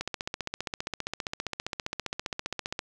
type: click train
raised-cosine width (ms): 0.2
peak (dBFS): -14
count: 43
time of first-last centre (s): 0.01-2.791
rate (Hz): 15.1
effects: none